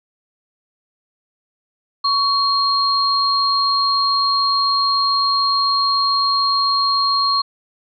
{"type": "tone pair together", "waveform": "sine", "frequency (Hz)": [1120, 4229], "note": ["C#6", "C8"], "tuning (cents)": [18, 18], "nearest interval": "octave + major seventh", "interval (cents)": 2300, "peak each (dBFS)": -17, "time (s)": [2.04, 7.42], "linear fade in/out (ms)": 10, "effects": []}